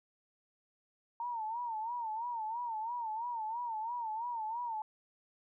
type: tone with vibrato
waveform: sine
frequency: 916 Hz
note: A#5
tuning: 31 cents flat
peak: -35 dBFS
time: 1.2-4.82 s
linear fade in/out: 2 ms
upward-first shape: sine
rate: 3 Hz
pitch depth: 110 cents each way
effects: none